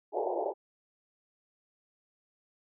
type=band-pass noise; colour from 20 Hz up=pink; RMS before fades=-32 dBFS; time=0.12-0.54 s; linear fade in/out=50 ms; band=340 to 900 Hz; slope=96 dB/octave; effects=none